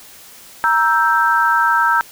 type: chord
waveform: sine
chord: E diminished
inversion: second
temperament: equal with one note detuned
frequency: 938.3 / 1318.5 / 1568 Hz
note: Bb5 / E6 / G6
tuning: +11 / 0 / 0 cents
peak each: -16 dBFS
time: 0.64-2.01 s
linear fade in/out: 0 ms
effects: white hiss -41 dBFS RMS until 2.11 s